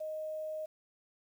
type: tone with quantisation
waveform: sine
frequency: 622.3 Hz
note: D#5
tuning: in tune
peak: -36 dBFS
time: 0-0.66 s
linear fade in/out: 10 ms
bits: 10
effects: none